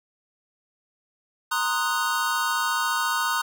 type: chord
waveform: square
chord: C half-diminished seventh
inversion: third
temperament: equal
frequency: 932.3 / 1046.5 / 1244.5 / 1480 Hz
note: Bb5 / C6 / Eb6 / Gb6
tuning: 0 / 0 / 0 / 0 cents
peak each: -30 / -31 / -28 / -28 dBFS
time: 1.51-3.42 s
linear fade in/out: 10 ms
effects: 9-bit